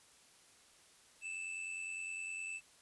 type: tone with amplitude modulation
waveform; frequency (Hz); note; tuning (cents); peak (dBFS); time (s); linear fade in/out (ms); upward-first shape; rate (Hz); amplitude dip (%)
square; 2637; E7; 0; -39; 1.21-2.61; 50; sine; 89.8; 50
effects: white hiss -64 dBFS RMS until 2.81 s + resampled to 24000 Hz